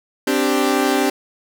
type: chord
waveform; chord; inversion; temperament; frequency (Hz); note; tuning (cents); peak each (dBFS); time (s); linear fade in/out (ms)
sawtooth; C suspended second; none; equal; 261.6 / 293.7 / 392; C4 / D4 / G4; 0 / 0 / 0; -16; 0.27-1.1; 5
effects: none